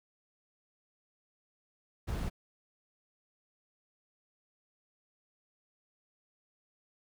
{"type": "noise", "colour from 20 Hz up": "brown", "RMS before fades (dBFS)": -35, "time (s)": [2.07, 2.3], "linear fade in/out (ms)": 20, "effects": []}